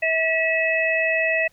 harmonic tone, 647 Hz, E5, 32 cents flat, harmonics 1 / 3 / 4, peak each -23 / -22 / -23 dBFS, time 0.02-1.48 s, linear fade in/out 10 ms, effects pink hiss -60 dBFS RMS until 1.52 s

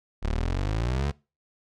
25% pulse exponential sweep, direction up, 34.57 to 74.8 Hz, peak -21 dBFS, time 0.22-1.12 s, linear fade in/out 20 ms, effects noise-tail reverb RT60 0.3 s tail -23 dB re dry + low-pass 6000 Hz 12 dB/octave

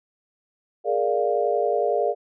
sine chord, Bb dominant seventh, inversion third, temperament equal, 415.3 / 466.2 / 587.3 / 698.5 Hz, Ab4 / Bb4 / D5 / F5, 0 / 0 / 0 / 0 cents, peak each -25 dBFS, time 0.84-2.15 s, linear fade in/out 50 ms, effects none

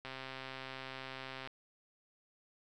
click train, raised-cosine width 0.3 ms, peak -28 dBFS, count 189, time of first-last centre 0.05-1.474 s, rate 132 Hz, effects none

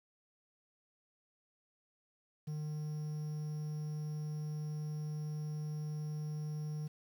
triangle tone with quantisation, 151.8 Hz, D#3, 42 cents flat, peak -35 dBFS, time 2.47-6.88 s, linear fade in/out 10 ms, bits 10, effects none

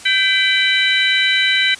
sine tone cluster, 1556 / 2007 / 2335 / 3044 / 3923 Hz, G6 / B6 / D7 / F#7 / B7, -13 / +27 / -11 / +48 / -12 cents, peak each -19 dBFS, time 0.05-1.75 s, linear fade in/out 10 ms, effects white hiss -37 dBFS RMS until 1.79 s + resampled to 22050 Hz

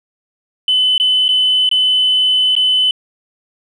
sine tone with dropouts, 3021 Hz, F#7, 35 cents sharp, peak -9 dBFS, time 0.68-2.91 s, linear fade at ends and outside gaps 2 ms, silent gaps 0.98-0.999 / 1.282-1.289 / 1.691-1.713 / 2.553-2.564 s, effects tanh soft clip ceiling -5 dBFS

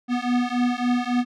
square beating tone pair, 243.7 / 247.3 Hz, B3 / B3, -23 / +3 cents, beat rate 3.6 Hz, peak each -24 dBFS, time 0.08-1.25 s, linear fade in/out 50 ms, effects low-pass 4000 Hz 12 dB/octave

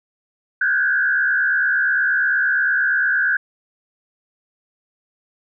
sine tone with frequency modulation, 1568 Hz, G6, in tune, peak -15 dBFS, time 0.61-3.37 s, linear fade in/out 5 ms, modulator 68.6 Hz, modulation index 1.4, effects none

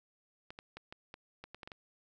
clicks, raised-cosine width 0.3 ms, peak -30 dBFS, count 10, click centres 0.505 / 0.589 / 0.77 / 0.925 / 1.141 / 1.44 / 1.546 / 1.632 / 1.675 / 1.718 s, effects none

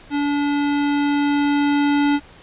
square tone with level ramp, 288 Hz, D4, 34 cents flat, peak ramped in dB -19 to -15 dBFS, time 0.1-2.2 s, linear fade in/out 50 ms, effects pink hiss -45 dBFS RMS until 2.42 s + resampled to 8000 Hz

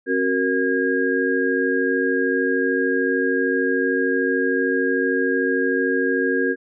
sine tone cluster, 270.1 / 372.7 / 466 / 1631 Hz, C#4 / F#4 / A#4 / G#6, -45 / +13 / -1 / -32 cents, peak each -23 dBFS, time 0.06-6.56 s, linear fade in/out 50 ms, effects none

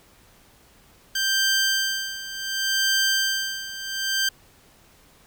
15% pulse tone with tremolo, 1575 Hz, G6, 8 cents sharp, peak -12 dBFS, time 1.15-4.29 s, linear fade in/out 5 ms, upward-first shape sine, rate 0.68 Hz, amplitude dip 80%, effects pink hiss -55 dBFS RMS until 5.26 s

